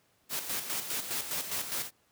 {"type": "noise with tremolo", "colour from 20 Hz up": "white", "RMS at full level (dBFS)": -33, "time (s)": [0.29, 1.91], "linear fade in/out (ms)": 50, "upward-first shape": "square", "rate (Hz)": 4.9, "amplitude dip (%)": 55, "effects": ["pink hiss -69 dBFS RMS until 2.11 s", "high-pass 100 Hz 12 dB/octave"]}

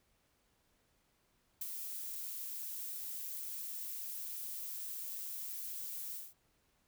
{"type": "noise with ADSR envelope", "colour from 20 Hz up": "violet", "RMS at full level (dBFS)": -37, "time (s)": [1.61, 6.34], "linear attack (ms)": 8, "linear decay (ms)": 16, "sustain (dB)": -6, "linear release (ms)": 200, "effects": ["pink hiss -75 dBFS RMS until 6.87 s"]}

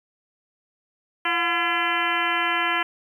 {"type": "harmonic tone with a mistuned harmonic", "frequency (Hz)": 340, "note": "F4", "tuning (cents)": -46, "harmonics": [1, 2, 3, 4, 5, 6, 7, 8, 9], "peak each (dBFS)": [-33, -31, -27, -28, -27, -29, -30, -32, -31], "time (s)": [1.25, 2.83], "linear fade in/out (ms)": 5, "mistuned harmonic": 2, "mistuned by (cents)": 87, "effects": ["9-bit"]}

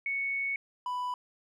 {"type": "tone pair in turn", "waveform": ["sine", "triangle"], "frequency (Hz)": [2217, 991.8], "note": ["C#7", "B5"], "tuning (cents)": [0, 7], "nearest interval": "octave + major second", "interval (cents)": 1393, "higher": "first", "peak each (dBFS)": [-29, -29], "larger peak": "neither", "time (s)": [[0.06, 0.56], [0.86, 1.14]], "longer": "first", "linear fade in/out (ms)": 2, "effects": []}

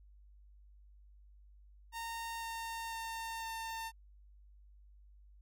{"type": "tone with pitch steps", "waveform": "sawtooth", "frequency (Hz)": [919, 913.7, 908.4, 903.2], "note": ["A#5", "A#5", "A#5", "A5"], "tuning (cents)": [-25, -35, -45, 45], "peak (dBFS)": -36, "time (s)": [1.92, 3.92], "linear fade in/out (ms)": 50, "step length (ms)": 500, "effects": ["added 50 Hz sine -57 dBFS peak until 5.41 s"]}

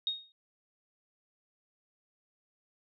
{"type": "tone with exponential decay", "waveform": "sine", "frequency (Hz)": 3729, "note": "A#7", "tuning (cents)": 0, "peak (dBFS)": -26, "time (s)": [0.07, 0.32], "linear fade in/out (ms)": 1, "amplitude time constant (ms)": 53, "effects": []}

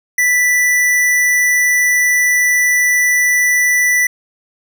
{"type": "tone", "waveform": "square", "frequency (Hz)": 1975.5, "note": "B6", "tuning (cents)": 0, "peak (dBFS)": -11, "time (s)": [0.18, 4.07], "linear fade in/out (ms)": 5, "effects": []}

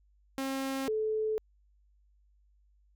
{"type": "tone pair in turn", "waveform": ["sawtooth", "sine"], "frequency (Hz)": [268.7, 434.4], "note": ["C4", "A4"], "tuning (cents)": [46, -22], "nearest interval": "minor sixth", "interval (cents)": 832, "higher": "second", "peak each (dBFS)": -28, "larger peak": "neither", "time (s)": [[0.38, 0.88], [0.88, 1.38]], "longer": "neither", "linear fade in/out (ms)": 0, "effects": ["added 50 Hz sine -63 dBFS peak until 2.95 s"]}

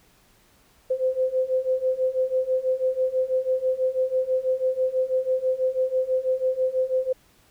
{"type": "beating tone pair", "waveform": "sine", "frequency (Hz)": [513, 519.1], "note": ["C5", "C5"], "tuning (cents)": [-34, -14], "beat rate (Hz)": 6.1, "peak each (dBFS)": [-25, -23], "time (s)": [0.9, 7.13], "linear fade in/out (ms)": 10, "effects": ["pink hiss -59 dBFS RMS until 7.5 s"]}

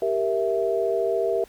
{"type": "chord", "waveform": "sine", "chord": "E diminished", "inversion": "first", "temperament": "equal", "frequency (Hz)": [392, 466.2, 659.3], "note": ["G4", "Bb4", "E5"], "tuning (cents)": [0, 0, 0], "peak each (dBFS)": -25, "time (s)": [0.02, 1.44], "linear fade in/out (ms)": 2, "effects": ["pink hiss -53 dBFS RMS until 1.48 s"]}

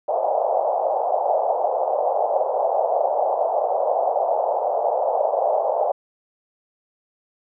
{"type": "band-pass noise", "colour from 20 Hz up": "pink", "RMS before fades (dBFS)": -21, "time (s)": [0.08, 5.92], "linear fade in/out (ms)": 5, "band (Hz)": [540, 810], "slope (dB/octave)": 48, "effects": []}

